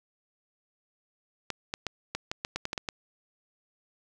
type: clicks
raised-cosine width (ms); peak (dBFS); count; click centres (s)
0.2; -14; 11; 1.503 / 1.739 / 1.867 / 2.15 / 2.315 / 2.449 / 2.56 / 2.654 / 2.731 / 2.778 / 2.888
effects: none